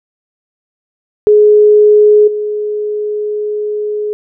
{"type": "tone with level steps", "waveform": "sine", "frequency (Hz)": 420.4, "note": "G#4", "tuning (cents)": 21, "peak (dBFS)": [-3, -14], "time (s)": [1.27, 4.13], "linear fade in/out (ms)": 0, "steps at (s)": 2.27, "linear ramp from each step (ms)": 10, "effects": []}